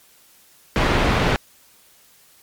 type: low-pass noise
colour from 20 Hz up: pink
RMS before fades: -18 dBFS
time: 0.76-1.36 s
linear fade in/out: 0 ms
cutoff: 2800 Hz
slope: 12 dB/octave
effects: white hiss -53 dBFS RMS until 2.42 s + MP3 96 kbps